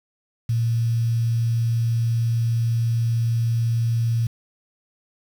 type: tone with quantisation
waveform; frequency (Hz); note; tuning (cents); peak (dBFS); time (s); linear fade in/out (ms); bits
sine; 115.8; A#2; -11; -18; 0.49-4.27; 5; 7
effects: none